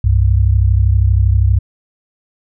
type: tone pair together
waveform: sine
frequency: 65.41 / 98 Hz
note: C2 / G2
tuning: 0 / 0 cents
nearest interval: perfect fifth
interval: 700 cents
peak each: -11 dBFS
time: 0.04-1.59 s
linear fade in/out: 5 ms
effects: none